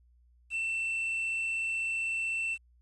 triangle tone with quantisation, 2681 Hz, E7, 29 cents sharp, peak -28 dBFS, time 0.5-2.58 s, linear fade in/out 50 ms, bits 9, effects added 60 Hz sine -60 dBFS peak until 2.81 s + resampled to 24000 Hz

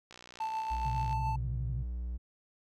click train, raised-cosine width 0.2 ms, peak -32 dBFS, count 63, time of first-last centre 0.11-1.128 s, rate 60.9 Hz
triangle tone with tremolo, 883 Hz, A5, 6 cents sharp, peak -29 dBFS, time 0.4-1.36 s, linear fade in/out 5 ms, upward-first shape sine, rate 7.1 Hz, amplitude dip 35%
triangle tone, 60.2 Hz, B1, 44 cents flat, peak -32 dBFS, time 0.7-2.18 s, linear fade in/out 20 ms
sine tone with vibrato, 124.4 Hz, B2, 13 cents sharp, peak -34 dBFS, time 0.85-1.83 s, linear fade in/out 10 ms, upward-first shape sine, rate 12 Hz, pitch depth 160 cents each way
effects none

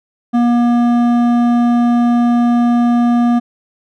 sine tone with hard clipping, 239.1 Hz, A#3, 44 cents sharp, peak -11 dBFS, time 0.33-3.4 s, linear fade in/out 20 ms, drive 10 dB, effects none

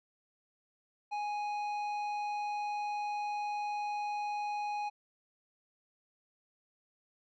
sine tone with tanh clipping, 830.6 Hz, G#5, in tune, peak -35 dBFS, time 1.11-4.9 s, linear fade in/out 20 ms, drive 10 dB, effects none

